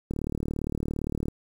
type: click train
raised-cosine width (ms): 3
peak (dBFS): -17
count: 45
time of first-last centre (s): 0.11-1.283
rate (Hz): 37.5
effects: 8-bit